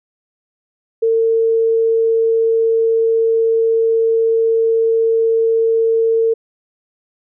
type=tone; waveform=sine; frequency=452.7 Hz; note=A4; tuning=49 cents sharp; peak=-11 dBFS; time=1.02-6.34 s; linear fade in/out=10 ms; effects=none